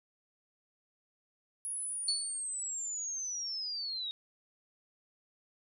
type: linear sweep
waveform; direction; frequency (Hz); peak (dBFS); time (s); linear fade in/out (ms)
sine; down; 10530 to 3729; -35; 1.65-4.11; 0
type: tone with exponential decay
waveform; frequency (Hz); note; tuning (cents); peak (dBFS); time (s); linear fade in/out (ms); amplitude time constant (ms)
sine; 4435; C#8; 0; -26; 2.08-2.44; 5; 77
effects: none